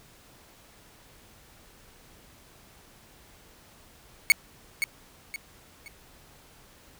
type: tone with echo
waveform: 40% pulse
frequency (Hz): 2217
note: C#7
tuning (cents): 0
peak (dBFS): -13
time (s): 4.3-4.32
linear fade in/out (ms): 0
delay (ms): 520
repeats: 3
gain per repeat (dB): -9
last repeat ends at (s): 5.88
effects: pink hiss -55 dBFS RMS until 6.99 s